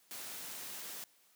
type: noise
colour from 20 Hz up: white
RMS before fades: -45 dBFS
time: 0.11-1.04 s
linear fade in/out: 0 ms
effects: white hiss -68 dBFS RMS until 1.35 s + high-pass 150 Hz 12 dB/octave

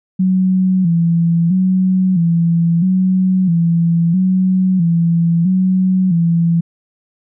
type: tone with vibrato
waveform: sine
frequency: 177 Hz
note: F3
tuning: 23 cents sharp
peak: -10 dBFS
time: 0.19-6.61 s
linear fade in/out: 10 ms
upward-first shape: square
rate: 0.76 Hz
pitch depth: 89 cents each way
effects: none

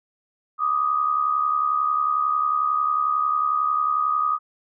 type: tone pair together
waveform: sine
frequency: 1174.7 / 1245.8 Hz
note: D6 / D#6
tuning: 0 / +2 cents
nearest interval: minor second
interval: 102 cents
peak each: -25 / -20 dBFS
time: 0.58-4.39 s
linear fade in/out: 50 ms
effects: none

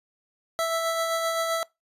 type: tone with tremolo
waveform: 25% pulse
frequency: 659.3 Hz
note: E5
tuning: in tune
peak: -19 dBFS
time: 0.59-1.63 s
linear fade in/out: 0 ms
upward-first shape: sine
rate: 7.7 Hz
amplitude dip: 30%
effects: noise-tail reverb RT60 0.2 s tail -23 dB re dry + resampled to 32000 Hz

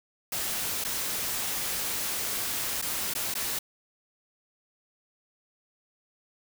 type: noise with dropouts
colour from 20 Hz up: white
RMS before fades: -31 dBFS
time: 0.32-3.59 s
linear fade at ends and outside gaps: 5 ms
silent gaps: 0.841-0.847 / 2.816-2.823 / 3.138-3.15 / 3.341-3.351 s
effects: none

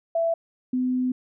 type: tone pair in turn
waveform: sine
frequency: 665 / 253.4 Hz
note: E5 / B3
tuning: +15 / +45 cents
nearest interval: octave + perfect fourth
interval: 1670 cents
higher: first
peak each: -20 / -21 dBFS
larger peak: first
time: 0.15-0.34 / 0.73-1.12 s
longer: second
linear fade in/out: 5 ms
effects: none

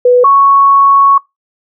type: tone pair in turn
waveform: sine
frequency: 493.9 / 1108.8 Hz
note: B4 / C#6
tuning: 0 / 0 cents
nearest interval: octave + major second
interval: 1400 cents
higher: second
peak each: -3 dBFS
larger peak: neither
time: 0.05-0.24 / 0.24-1.18 s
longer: second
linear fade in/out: 5 ms
effects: noise-tail reverb RT60 0.2 s tail -24 dB re dry

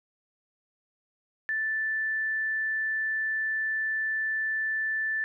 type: tone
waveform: sine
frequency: 1760 Hz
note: A6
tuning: in tune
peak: -26 dBFS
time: 1.49-5.24 s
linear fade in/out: 0 ms
effects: none

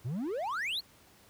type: exponential sweep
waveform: triangle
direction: up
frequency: 107.5 to 4538 Hz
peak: -30 dBFS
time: 0.04-0.81 s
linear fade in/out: 20 ms
effects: pink hiss -60 dBFS RMS until 1.29 s + high-pass 60 Hz 12 dB/octave

